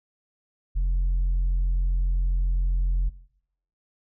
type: tone with tanh clipping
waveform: sine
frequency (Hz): 43.75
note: F1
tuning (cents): +4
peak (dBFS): -21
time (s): 0.75-3.1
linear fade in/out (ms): 20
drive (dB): 2
effects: noise-tail reverb RT60 0.7 s tail -18 dB re dry